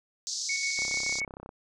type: band-pass noise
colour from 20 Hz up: white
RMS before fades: -34 dBFS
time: 0.27-1.2 s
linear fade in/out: 0 ms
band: 4300 to 6800 Hz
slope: 48 dB/octave
type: tone with tremolo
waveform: sine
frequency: 2217 Hz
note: C#7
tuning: in tune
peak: -28 dBFS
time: 0.49-1.25 s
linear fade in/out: 5 ms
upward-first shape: square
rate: 7 Hz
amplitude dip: 40%
type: click train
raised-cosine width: 1 ms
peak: -28 dBFS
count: 24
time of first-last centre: 0.79-1.491 s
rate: 32.8 Hz
effects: none